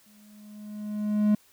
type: tone with exponential growth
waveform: triangle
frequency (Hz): 210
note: G#3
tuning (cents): +19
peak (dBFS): -15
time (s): 0.06-1.35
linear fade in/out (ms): 5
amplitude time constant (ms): 280
effects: white hiss -60 dBFS RMS until 1.52 s